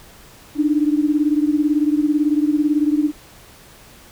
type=beating tone pair; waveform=sine; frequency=293.7 / 311.7 Hz; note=D4 / D#4; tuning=0 / +3 cents; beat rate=18 Hz; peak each=-16 / -19 dBFS; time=0.55-3.12 s; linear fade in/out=50 ms; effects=pink hiss -45 dBFS RMS until 4.11 s